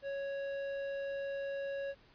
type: tone with tanh clipping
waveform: sine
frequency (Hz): 554.4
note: C#5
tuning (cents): 0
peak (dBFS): -38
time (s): 0.02-1.95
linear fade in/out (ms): 50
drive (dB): 12
effects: pink hiss -64 dBFS RMS until 2.14 s + resampled to 11025 Hz